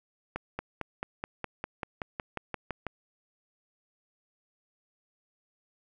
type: accelerating click train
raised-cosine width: 0.5 ms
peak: -18 dBFS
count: 14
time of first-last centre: 0.36-2.867 s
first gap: 230 ms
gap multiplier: 0.97
effects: none